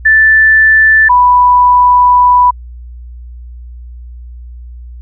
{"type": "tone pair in turn", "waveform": "sine", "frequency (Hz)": [1760, 987.8], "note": ["A6", "B5"], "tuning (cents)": [0, 0], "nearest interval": "minor seventh", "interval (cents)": 1000, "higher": "first", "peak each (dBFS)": -3, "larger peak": "neither", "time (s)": [[0.05, 1.09], [1.09, 2.51]], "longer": "second", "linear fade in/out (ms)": 10, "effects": ["added 60 Hz sine -26 dBFS peak until 5.01 s"]}